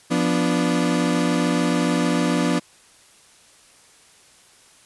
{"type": "chord", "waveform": "35% pulse", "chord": "B diminished", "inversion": "second", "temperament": "equal", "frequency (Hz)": [174.61, 246.9, 293.7], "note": ["F3", "B3", "D4"], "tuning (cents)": [0, 0, 0], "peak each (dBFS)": -21, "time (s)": [0.1, 2.6], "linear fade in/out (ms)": 20, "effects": ["white hiss -52 dBFS RMS until 4.85 s", "resampled to 24000 Hz"]}